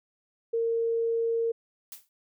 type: tone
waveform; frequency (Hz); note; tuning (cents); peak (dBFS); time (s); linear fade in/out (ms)
sine; 459.5; A#4; -25; -24; 0.53-1.52; 10
type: noise with exponential decay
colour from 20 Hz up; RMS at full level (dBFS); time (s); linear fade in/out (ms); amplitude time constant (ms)
blue; -38; 1.92-2.09; 1; 36
effects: none